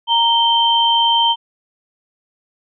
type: tone pair together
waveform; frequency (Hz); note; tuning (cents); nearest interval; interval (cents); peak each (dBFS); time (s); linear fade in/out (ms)
sine; 929 / 3125; A#5 / G7; -6 / -6; octave + major sixth; 2100; -14; 0.07-1.36; 50
effects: none